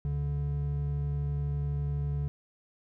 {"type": "tone pair together", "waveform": "triangle", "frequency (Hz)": [72, 144], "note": ["D2", "D3"], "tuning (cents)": [-34, -34], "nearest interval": "octave", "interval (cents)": 1200, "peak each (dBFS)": [-31, -28], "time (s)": [0.05, 2.28], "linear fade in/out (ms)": 0, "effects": []}